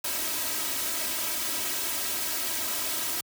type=noise with comb filter; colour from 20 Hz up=white; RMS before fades=-30 dBFS; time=0.04-3.21 s; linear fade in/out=5 ms; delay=3.1 ms; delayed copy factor=+1; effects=high-pass 80 Hz 12 dB/octave